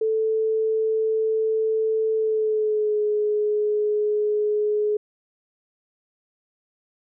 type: tone with pitch glide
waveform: sine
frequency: 440 to 420.9 Hz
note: A4 to G#4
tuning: 0 to +23 cents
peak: -19 dBFS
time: 0.01-4.97 s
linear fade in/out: 5 ms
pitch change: -77 cents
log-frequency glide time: 2.15-3.01 s
effects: none